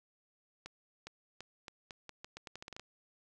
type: accelerating click train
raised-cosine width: 0.2 ms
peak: -28 dBFS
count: 15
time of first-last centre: 0.66-2.796 s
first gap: 410 ms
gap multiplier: 0.82
effects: none